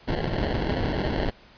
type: noise with sample-and-hold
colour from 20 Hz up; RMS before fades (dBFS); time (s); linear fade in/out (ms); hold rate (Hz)
pink; -26; 0.07-1.31; 20; 1225
effects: pink hiss -52 dBFS RMS until 1.57 s + resampled to 11025 Hz